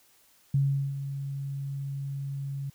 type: tone with ADSR envelope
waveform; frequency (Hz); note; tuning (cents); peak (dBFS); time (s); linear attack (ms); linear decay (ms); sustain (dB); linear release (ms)
sine; 138.59; C#3; 0; -20; 0.54-2.7; 5; 390; -11; 6
effects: white hiss -62 dBFS RMS until 2.74 s